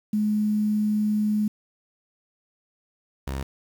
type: tone pair in turn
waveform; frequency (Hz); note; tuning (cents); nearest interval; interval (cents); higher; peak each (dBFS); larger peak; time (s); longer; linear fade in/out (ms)
sine / sawtooth; 211.4 / 67.44; G#3 / C#2; +31 / -47; octave + minor sixth; 1978; first; -20 / -24; first; 0.13-1.48 / 3.27-3.43; first; 5
effects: 8-bit